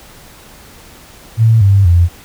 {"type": "tone with pitch steps", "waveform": "sine", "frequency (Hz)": [112.8, 98.77, 86.48], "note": ["A2", "G2", "F2"], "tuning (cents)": [44, 14, -16], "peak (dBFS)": -5, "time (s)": [1.37, 2.09], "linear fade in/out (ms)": 50, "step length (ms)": 240, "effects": ["pink hiss -39 dBFS RMS until 2.24 s"]}